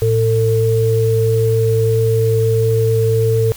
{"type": "tone pair together", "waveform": "sine", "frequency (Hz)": [112.3, 448.9], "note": ["A2", "A4"], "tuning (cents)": [36, 35], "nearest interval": "2 octaves", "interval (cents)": 2399, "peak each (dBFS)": -14, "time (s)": [0.02, 3.52], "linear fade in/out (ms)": 0, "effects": ["added 60 Hz sine -40 dBFS peak until 3.56 s", "white hiss -36 dBFS RMS until 3.56 s"]}